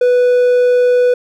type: tone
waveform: triangle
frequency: 493.9 Hz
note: B4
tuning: in tune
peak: -6 dBFS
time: 0.01-1.14 s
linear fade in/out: 5 ms
effects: none